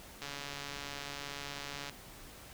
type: click train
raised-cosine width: 0.2 ms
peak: -24 dBFS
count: 239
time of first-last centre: 0.22-1.896 s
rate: 142 Hz
effects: pink hiss -52 dBFS RMS until 2.53 s